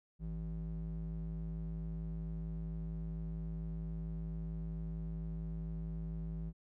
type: ring-modulated tone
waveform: triangle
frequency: 107.8 Hz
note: A2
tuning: 35 cents flat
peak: -33 dBFS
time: 0.19-6.53 s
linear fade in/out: 50 ms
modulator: 55.6 Hz
effects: none